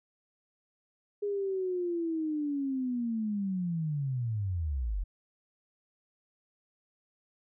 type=linear sweep; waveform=sine; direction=down; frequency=413 to 41.2 Hz; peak=-29 dBFS; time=1.22-5.04 s; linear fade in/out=10 ms; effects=none